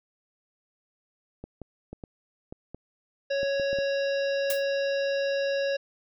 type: clicks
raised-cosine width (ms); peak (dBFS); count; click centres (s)
2; -25; 10; 1.44 / 1.617 / 1.93 / 2.038 / 2.525 / 2.746 / 3.431 / 3.598 / 3.73 / 3.787
type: harmonic tone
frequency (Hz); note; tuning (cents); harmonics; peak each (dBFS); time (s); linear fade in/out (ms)
554.4; C#5; 0; 1 / 3 / 5 / 7 / 9 / 10; -25 / -35 / -39 / -42 / -44 / -45; 3.3-5.77; 10
type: noise with exponential decay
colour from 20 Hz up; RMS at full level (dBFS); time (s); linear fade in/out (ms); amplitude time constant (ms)
blue; -26; 4.5-4.63; 1; 27
effects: none